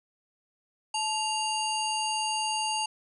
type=harmonic tone with a mistuned harmonic; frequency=932.3 Hz; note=A#5; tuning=in tune; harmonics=1 / 3 / 5 / 7 / 9 / 10; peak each=-30 / -32 / -35 / -38 / -43 / -40 dBFS; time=0.94-2.86 s; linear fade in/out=5 ms; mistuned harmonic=1; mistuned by=-120 cents; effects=none